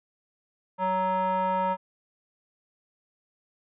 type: tone with band-pass filter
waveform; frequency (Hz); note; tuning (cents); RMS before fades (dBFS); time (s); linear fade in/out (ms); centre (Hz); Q
square; 186.6; F#3; +15; -26; 0.78-1.77; 50; 870; 3.7
effects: resampled to 8000 Hz